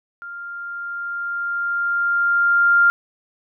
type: tone with level ramp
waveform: sine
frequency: 1396.9 Hz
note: F6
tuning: in tune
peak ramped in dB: -31 to -10 dBFS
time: 0.22-2.9 s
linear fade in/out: 0 ms
effects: none